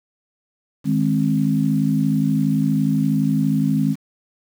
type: chord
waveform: sine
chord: Ab major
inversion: second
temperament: equal with one note detuned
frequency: 155.56 / 207.7 / 264.8 Hz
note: Eb3 / Ab3 / C4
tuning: 0 / 0 / +21 cents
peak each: -20 dBFS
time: 0.84-3.96 s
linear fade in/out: 50 ms
effects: 7-bit